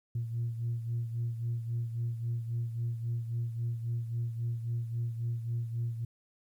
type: beating tone pair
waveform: sine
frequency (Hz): 116.54 / 120.24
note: A#2 / B2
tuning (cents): 0 / -46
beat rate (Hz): 3.7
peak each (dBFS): -31 / -38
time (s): 0.15-6.05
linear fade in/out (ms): 5
effects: tanh soft clip ceiling -26 dBFS + 11-bit